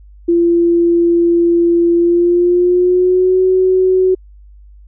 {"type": "tone with pitch glide", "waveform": "sine", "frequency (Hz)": [341.7, 372.6], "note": ["F4", "F#4"], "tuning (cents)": [-38, 12], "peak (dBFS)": -8, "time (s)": [0.28, 4.15], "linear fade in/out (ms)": 10, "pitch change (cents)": 150, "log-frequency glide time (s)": [1.95, 3.42], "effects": ["added 50 Hz sine -37 dBFS peak until 4.87 s"]}